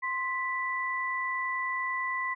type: tone pair together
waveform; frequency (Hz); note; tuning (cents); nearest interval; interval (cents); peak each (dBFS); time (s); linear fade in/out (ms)
sine; 1046.5 / 1975.5; C6 / B6; 0 / 0; major seventh; 1100; -32 / -31; 0.02-2.35; 20
effects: none